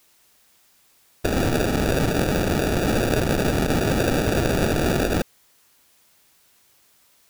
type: noise with sample-and-hold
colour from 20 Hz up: violet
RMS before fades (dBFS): -21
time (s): 1.24-5.22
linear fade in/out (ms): 5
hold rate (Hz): 1050
effects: white hiss -59 dBFS RMS until 7.29 s